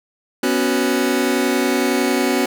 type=chord; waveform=sawtooth; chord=B suspended second; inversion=none; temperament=just; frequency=246.9 / 277.8 / 370.4 Hz; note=B3 / C#4 / F#4; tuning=0 / +4 / +2 cents; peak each=-16 dBFS; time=0.43-2.46 s; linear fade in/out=5 ms; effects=none